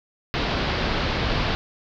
pink low-pass noise, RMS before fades -24 dBFS, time 0.34-1.55 s, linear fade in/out 0 ms, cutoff 4800 Hz, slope 48 dB/octave, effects none

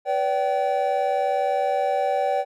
triangle tone cluster, 494.5 / 574 / 771 Hz, B4 / D5 / G5, +2 / -40 / -29 cents, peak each -26 / -22 / -21 dBFS, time 0.05-2.45 s, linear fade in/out 50 ms, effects none

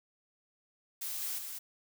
blue noise with echo, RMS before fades -38 dBFS, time 1.01-1.39 s, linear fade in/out 10 ms, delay 200 ms, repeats 1, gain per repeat -4 dB, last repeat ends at 1.59 s, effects none

